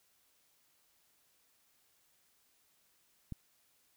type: click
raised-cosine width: 5 ms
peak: -28 dBFS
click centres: 3.323 s
effects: white hiss -72 dBFS RMS until 3.96 s